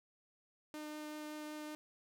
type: tone with vibrato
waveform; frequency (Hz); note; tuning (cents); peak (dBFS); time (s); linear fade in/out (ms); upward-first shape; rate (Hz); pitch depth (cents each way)
sawtooth; 303.2; D#4; -45; -40; 0.74-1.75; 0; triangle; 5.3; 8
effects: none